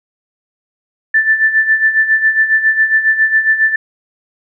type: tone with tremolo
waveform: sine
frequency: 1764 Hz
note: A6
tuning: 4 cents sharp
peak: -6 dBFS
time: 1.14-3.76 s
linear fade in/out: 5 ms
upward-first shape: sine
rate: 7.3 Hz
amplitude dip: 70%
effects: none